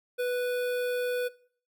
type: tone with notch filter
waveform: square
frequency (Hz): 493.9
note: B4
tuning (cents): 0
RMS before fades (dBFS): -29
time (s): 0.18-1.29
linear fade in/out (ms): 20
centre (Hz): 6300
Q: 0.85
effects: noise-tail reverb RT60 0.5 s tail -20 dB re dry